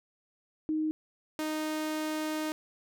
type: tone pair in turn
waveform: sine / sawtooth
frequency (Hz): 311.1 / 309.7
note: D#4 / D#4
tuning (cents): 0 / -8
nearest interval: unison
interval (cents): 8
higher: first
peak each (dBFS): -27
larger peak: neither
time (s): 0.69-0.91 / 1.39-2.52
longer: second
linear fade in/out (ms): 0
effects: none